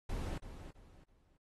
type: noise with echo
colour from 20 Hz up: brown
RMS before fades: -39 dBFS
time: 0.09-0.38 s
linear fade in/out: 5 ms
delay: 330 ms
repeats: 3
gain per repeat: -10 dB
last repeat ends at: 1.37 s
effects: noise-tail reverb RT60 0.1 s tail -26 dB re dry + AAC 32 kbps